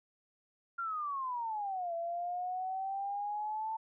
sine exponential two-way sweep, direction down then up, 1400 to 670 to 891 Hz, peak -34 dBFS, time 0.78-3.77 s, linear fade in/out 10 ms, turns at 1.94 s, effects none

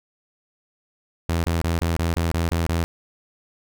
sawtooth tone bursts, 83.5 Hz, E2, 23 cents sharp, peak -16 dBFS, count 9, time 1.29-2.84 s, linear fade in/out 0 ms, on 150 ms, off 25 ms, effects none

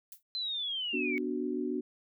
violet noise with exponential decay, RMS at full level -42 dBFS, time 0.12-0.23 s, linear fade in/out 2 ms, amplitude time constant 22 ms
sine linear sweep, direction down, 4097 to 2200 Hz, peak -32 dBFS, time 0.35-1.18 s, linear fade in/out 0 ms
sine chord, B minor, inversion none, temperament equal, 246.9 / 293.7 / 370 Hz, B3 / D4 / F#4, 0 / 0 / 0 cents, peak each -35 / -35 / -35 dBFS, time 0.93-1.81 s, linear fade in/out 10 ms
effects none

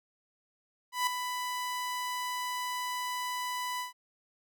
sawtooth tone with ADSR envelope, 994 Hz, B5, 11 cents sharp, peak -21 dBFS, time 0.92-3.93 s, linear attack 150 ms, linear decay 3 ms, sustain -8 dB, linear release 130 ms, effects none

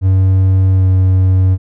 triangle tone with pitch glide, 94.7 to 93.56 Hz, F#2 to F#2, +41 to +20 cents, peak -5 dBFS, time 0.01-1.58 s, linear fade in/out 50 ms, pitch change -21 cents, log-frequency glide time 0.72-0.86 s, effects none

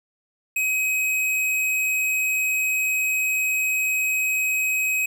square tone, 2534 Hz, D#7, 31 cents sharp, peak -21 dBFS, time 0.56-5.06 s, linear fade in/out 5 ms, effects none

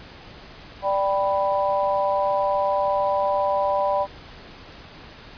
sine chord, G major, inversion second, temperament equal, 587.3 / 784 / 987.8 Hz, D5 / G5 / B5, 0 / 0 / 0 cents, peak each -22 / -25 / -24 dBFS, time 0.82-4.07 s, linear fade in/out 50 ms, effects pink hiss -43 dBFS RMS until 5.37 s + resampled to 11025 Hz

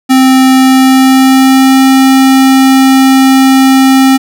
square tone with pitch glide, 261.6 to 265.6 Hz, C4 to C4, 0 to +26 cents, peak -3 dBFS, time 0.09-4.18 s, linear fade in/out 20 ms, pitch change +26 cents, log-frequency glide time 0.55-1.84 s, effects none

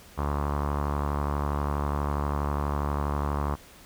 sawtooth tone with low-pass filter, 72.3 Hz, D2, 27 cents flat, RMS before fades -28 dBFS, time 0.17-3.56 s, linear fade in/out 20 ms, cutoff 1100 Hz, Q 4, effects pink hiss -51 dBFS RMS until 3.85 s

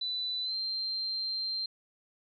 sine tone with pitch glide, 3987 to 4154 Hz, B7 to C8, +16 to -13 cents, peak -31 dBFS, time 0.01-1.66 s, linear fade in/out 5 ms, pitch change +71 cents, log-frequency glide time 0.42-0.55 s, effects none

